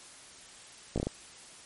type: slowing click train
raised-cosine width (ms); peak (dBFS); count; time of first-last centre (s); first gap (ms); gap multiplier
2; -17; 5; 0.96-1.07; 17; 1.33
effects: white hiss -51 dBFS RMS until 1.65 s + MP3 48 kbps